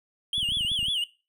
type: tone with vibrato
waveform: triangle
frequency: 3105 Hz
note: G7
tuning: 17 cents flat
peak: -23 dBFS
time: 0.33-1.04 s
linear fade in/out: 2 ms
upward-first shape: sine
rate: 5.6 Hz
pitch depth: 180 cents each way
type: clicks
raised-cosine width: 5 ms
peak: -28 dBFS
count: 11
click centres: 0.381 / 0.43 / 0.489 / 0.521 / 0.571 / 0.609 / 0.649 / 0.717 / 0.791 / 0.829 / 0.884 s
effects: noise-tail reverb RT60 0.3 s tail -19 dB re dry

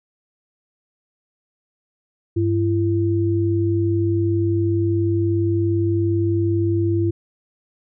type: tone pair together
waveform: sine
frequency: 100.2 / 337.5 Hz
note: G2 / E4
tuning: +38 / +41 cents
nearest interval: octave + major sixth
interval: 2103 cents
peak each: -19 dBFS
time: 2.36-7.11 s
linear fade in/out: 10 ms
effects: none

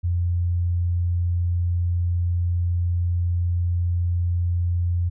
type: tone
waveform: sine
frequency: 87.31 Hz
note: F2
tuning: in tune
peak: -19 dBFS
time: 0.03-5.1 s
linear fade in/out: 20 ms
effects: none

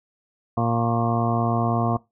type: harmonic tone with a mistuned harmonic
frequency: 116.54 Hz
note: A#2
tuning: in tune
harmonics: 1 / 2 / 3 / 4 / 5 / 6 / 7 / 8 / 9 / 10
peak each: -24 / -25 / -31 / -32 / -35 / -26 / -37 / -35 / -29 / -36 dBFS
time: 0.57-1.97 s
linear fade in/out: 5 ms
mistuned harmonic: 9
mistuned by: +44 cents
effects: noise-tail reverb RT60 0.2 s tail -20 dB re dry

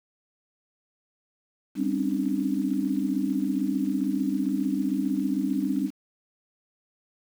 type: tone cluster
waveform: sine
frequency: 197.8 / 260 / 275.4 / 302.2 Hz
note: G3 / C4 / C#4 / D4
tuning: +16 / -11 / -11 / +50 cents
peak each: -29 dBFS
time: 1.75-5.91 s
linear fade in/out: 50 ms
effects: 8-bit

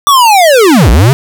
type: linear two-way sweep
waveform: square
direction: down then up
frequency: 1178 to 50.8 to 143.3 Hz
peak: -3 dBFS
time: 0.07-1.13 s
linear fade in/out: 0 ms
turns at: 0.9 s
effects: none

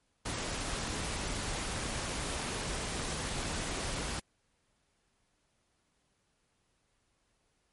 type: noise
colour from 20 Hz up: pink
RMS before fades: -36 dBFS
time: 0.25-4.2 s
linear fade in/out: 10 ms
effects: pink hiss -75 dBFS RMS until 7.72 s + MP3 48 kbps

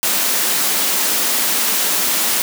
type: high-pass noise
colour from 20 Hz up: white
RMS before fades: -17 dBFS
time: 0.03-2.42 s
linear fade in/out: 0 ms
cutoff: 170 Hz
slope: 96 dB/octave
effects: none

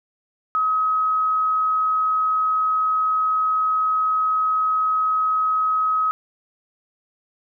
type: tone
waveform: sine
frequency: 1272 Hz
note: D#6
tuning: 38 cents sharp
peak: -17 dBFS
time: 0.55-6.11 s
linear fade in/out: 0 ms
effects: none

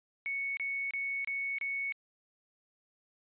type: tone bursts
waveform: sine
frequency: 2217 Hz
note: C#7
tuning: in tune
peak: -32 dBFS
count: 5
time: 0.26-1.922 s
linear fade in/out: 0 ms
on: 310 ms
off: 28 ms
effects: resampled to 8000 Hz

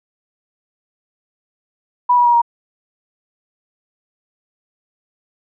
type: tone with pitch steps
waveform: sine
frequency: 981 / 968.1 / 955.3 / 942.7 Hz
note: B5 / B5 / A#5 / A#5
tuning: -12 / -35 / +42 / +19 cents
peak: -9 dBFS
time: 2.09-2.418 s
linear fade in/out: 10 ms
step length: 82 ms
effects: none

